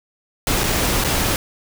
pink noise with dropouts, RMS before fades -19 dBFS, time 0.47-1.36 s, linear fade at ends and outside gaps 1 ms, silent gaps 0.635-0.639 / 1.04-1.046 s, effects none

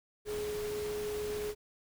sine tone in noise, 420 Hz, G#4, 19 cents sharp, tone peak -34 dBFS, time 0.25-1.55 s, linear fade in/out 50 ms, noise pink, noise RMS -44 dBFS, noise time 0.25-1.55 s, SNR +7 dB, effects none

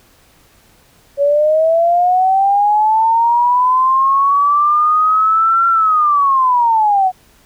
sine linear two-way sweep, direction up then down, 558 to 1369 to 730 Hz, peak -9 dBFS, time 1.17-7.12 s, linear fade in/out 50 ms, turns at 5.68 s, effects pink hiss -50 dBFS RMS until 7.45 s

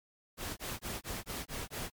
pink noise bursts, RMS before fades -39 dBFS, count 7, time 0.37-1.902 s, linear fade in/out 50 ms, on 200 ms, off 22 ms, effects MP3 96 kbps

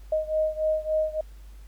sine beating tone pair, 622.3 / 625.8 Hz, D#5 / D#5, 0 / +10 cents, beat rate 3.5 Hz, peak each -25 / -27 dBFS, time 0.12-1.21 s, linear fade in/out 5 ms, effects added 50 Hz sine -42 dBFS peak until 1.67 s + pink hiss -60 dBFS RMS until 1.67 s

